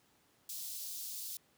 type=high-pass noise; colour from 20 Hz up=white; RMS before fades=-43 dBFS; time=0.49-1.37 s; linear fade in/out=2 ms; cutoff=3800 Hz; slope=24 dB/octave; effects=pink hiss -70 dBFS RMS until 1.57 s + high-pass 100 Hz 12 dB/octave